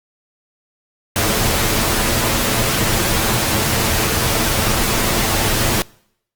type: noise with comb filter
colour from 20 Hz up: pink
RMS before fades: -17 dBFS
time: 1.16-5.82 s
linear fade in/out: 0 ms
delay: 9 ms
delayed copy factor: +0.5
effects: noise-tail reverb RT60 0.7 s tail -25 dB re dry + Opus 48 kbps